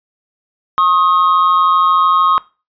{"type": "tone pair together", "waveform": "triangle", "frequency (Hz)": [1081, 1254.1], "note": ["C#6", "D#6"], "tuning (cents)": [-44, 13], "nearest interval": "minor third", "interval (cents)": 257, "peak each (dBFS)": -10, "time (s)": [0.78, 2.38], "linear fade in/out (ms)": 0, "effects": ["noise-tail reverb RT60 0.3 s tail -20 dB re dry", "resampled to 11025 Hz"]}